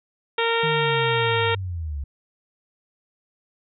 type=harmonic tone; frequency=460.9 Hz; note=A#4; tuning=20 cents flat; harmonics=1 / 2 / 3 / 4 / 5 / 6 / 7 / 8; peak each=-23 / -26 / -28 / -29 / -30 / -31 / -31 / -32 dBFS; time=0.38-1.55 s; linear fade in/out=5 ms
type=linear sweep; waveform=sine; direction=down; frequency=158.6 to 67.1 Hz; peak=-26 dBFS; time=0.63-2.04 s; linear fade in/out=5 ms
effects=none